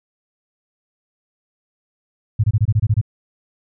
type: tone bursts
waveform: sine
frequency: 107.3 Hz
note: A2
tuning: 43 cents flat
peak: -11 dBFS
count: 9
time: 2.39-3.014 s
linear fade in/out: 10 ms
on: 48 ms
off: 24 ms
effects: none

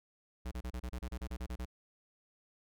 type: tone bursts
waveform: square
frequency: 61.7 Hz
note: B1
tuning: 1 cent flat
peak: -38 dBFS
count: 13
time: 0.45-1.655 s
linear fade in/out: 10 ms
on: 65 ms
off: 30 ms
effects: none

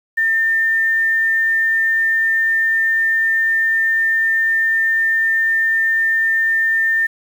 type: tone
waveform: sine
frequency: 1802 Hz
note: A6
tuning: 41 cents sharp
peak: -13 dBFS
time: 0.17-7.07 s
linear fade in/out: 10 ms
effects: 7-bit

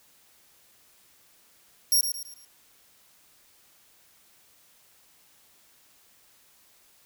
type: tone with echo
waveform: 15% pulse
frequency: 5588 Hz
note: F8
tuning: in tune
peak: -13 dBFS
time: 1.92-2.01 s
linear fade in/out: 2 ms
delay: 110 ms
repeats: 4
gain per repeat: -8 dB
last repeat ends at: 2.45 s
effects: white hiss -60 dBFS RMS until 7.05 s

